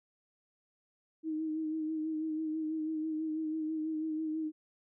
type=tone with vibrato; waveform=sine; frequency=314 Hz; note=D#4; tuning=16 cents sharp; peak=-32 dBFS; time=1.23-4.52 s; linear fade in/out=50 ms; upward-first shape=sine; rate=6.1 Hz; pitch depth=32 cents each way; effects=none